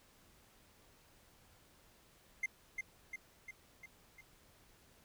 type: tone with echo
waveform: triangle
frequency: 2093 Hz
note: C7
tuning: in tune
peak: -31 dBFS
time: 2.43-2.46 s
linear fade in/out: 5 ms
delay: 350 ms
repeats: 5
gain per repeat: -4 dB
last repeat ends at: 4.21 s
effects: pink hiss -66 dBFS RMS until 5.04 s